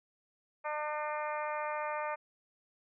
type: harmonic tone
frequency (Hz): 301.2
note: D4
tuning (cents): +44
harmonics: 2 / 3 / 4 / 5 / 6 / 7 / 8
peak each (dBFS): -38 / -38 / -40 / -46 / -46 / -47 / -48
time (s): 0.64-2.16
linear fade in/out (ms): 20
effects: none